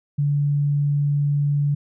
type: tone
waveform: sine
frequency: 144.3 Hz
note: D3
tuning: 30 cents flat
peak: -17 dBFS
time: 0.18-1.75 s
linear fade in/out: 10 ms
effects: none